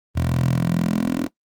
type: tone with high-pass filter sweep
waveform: 10% pulse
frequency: 42.21 Hz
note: E1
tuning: 42 cents sharp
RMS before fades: -21 dBFS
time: 0.15-1.28 s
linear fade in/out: 20 ms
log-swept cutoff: 92 to 290 Hz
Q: 4.1
effects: noise-tail reverb RT60 0.1 s tail -18 dB re dry + Opus 24 kbps